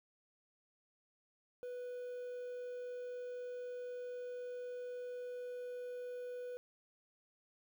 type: tone with quantisation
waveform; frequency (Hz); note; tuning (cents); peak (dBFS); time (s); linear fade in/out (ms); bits
triangle; 493.9; B4; 0; -40; 1.63-6.57; 0; 11
effects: none